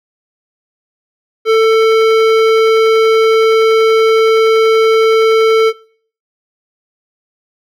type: tone with hard clipping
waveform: sine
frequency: 444.7 Hz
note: A4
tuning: 18 cents sharp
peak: -8 dBFS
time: 1.45-5.73 s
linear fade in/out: 50 ms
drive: 15 dB
effects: noise-tail reverb RT60 0.5 s tail -22 dB re dry

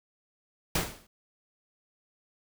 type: noise with exponential decay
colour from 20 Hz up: pink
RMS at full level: -24 dBFS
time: 0.75-1.07 s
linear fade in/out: 5 ms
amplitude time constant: 69 ms
effects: none

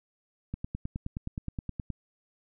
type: click train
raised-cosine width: 5 ms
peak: -21 dBFS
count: 14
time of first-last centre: 0.54-1.903 s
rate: 9.54 Hz
effects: none

